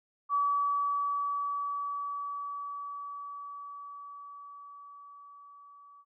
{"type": "tone with level ramp", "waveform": "sine", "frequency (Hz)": 1144, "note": "D6", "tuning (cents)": -46, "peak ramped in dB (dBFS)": [-24, -52], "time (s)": [0.29, 6.05], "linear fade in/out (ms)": 50, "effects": []}